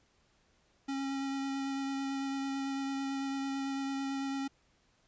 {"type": "tone with vibrato", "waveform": "square", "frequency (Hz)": 272.7, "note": "C#4", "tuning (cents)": -28, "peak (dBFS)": -34, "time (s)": [0.88, 4.48], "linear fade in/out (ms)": 10, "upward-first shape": "sine", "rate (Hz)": 9, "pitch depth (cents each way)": 11, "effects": ["pink hiss -70 dBFS RMS until 5.07 s", "resampled to 16000 Hz"]}